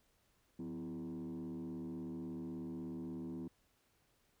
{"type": "tone with frequency modulation", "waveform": "sine", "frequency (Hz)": 253.1, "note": "B3", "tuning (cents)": 43, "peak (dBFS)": -39, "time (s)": [0.59, 3.48], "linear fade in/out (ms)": 5, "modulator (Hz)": 76.4, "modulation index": 1.2, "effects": ["tanh soft clip ceiling -40 dBFS", "pink hiss -75 dBFS RMS until 4.4 s"]}